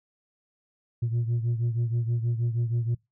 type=beating tone pair; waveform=sine; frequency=116.54 / 122.84 Hz; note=A#2 / B2; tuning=0 / -9 cents; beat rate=6.3 Hz; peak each=-23 / -28 dBFS; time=1.02-2.95 s; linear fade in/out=10 ms; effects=noise-tail reverb RT60 0.2 s tail -24 dB re dry + tanh soft clip ceiling -21 dBFS